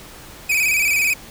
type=tone with vibrato; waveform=45% pulse; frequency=2413 Hz; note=D7; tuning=46 cents sharp; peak=-15 dBFS; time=0.49-1.14 s; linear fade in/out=10 ms; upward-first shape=square; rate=18 Hz; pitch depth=70 cents each way; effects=pink hiss -40 dBFS RMS until 1.3 s